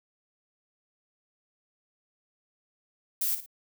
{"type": "noise with echo", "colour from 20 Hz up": "violet", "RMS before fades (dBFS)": -28, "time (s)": [3.21, 3.35], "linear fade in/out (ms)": 5, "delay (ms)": 56, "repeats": 2, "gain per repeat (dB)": -10, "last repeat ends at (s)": 3.462, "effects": []}